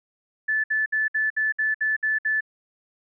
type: tone bursts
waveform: sine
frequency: 1743 Hz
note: A6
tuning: 17 cents flat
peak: -20 dBFS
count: 9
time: 0.48-2.408 s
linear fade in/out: 10 ms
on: 160 ms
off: 61 ms
effects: none